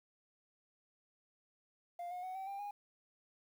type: tone with pitch steps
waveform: sine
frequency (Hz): 698.5 / 721 / 744.3 / 768.3 / 793.1 / 818.8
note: F5 / F#5 / F#5 / G5 / G5 / G#5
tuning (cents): 0 / -45 / +10 / -35 / +20 / -25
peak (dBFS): -38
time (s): 1.99-2.71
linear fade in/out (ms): 5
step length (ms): 120
effects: tanh soft clip ceiling -40 dBFS + 11-bit